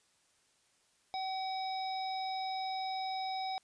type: harmonic tone with a mistuned harmonic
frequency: 761 Hz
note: F#5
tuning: 48 cents sharp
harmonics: 1 / 3 / 5 / 7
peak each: -35 / -48 / -45 / -47 dBFS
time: 1.14-3.58 s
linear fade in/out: 0 ms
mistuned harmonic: 7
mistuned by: -71 cents
effects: white hiss -71 dBFS RMS until 3.63 s + resampled to 22050 Hz